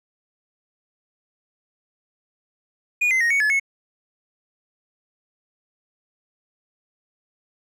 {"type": "tone with pitch steps", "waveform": "triangle", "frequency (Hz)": [2450, 2063, 1869, 2228, 1713, 2193], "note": ["D#7", "C7", "A#6", "C#7", "A6", "C#7"], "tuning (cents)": [-27, -25, 4, 8, -47, -19], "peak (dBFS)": -15, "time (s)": [3.01, 3.598], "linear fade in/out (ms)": 10, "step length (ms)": 98, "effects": []}